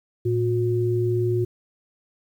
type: tone pair together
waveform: sine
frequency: 113.56 / 360.1 Hz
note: A#2 / F#4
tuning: -45 / -47 cents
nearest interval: octave + minor sixth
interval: 1998 cents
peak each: -22 dBFS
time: 0.25-1.45 s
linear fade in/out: 10 ms
effects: 9-bit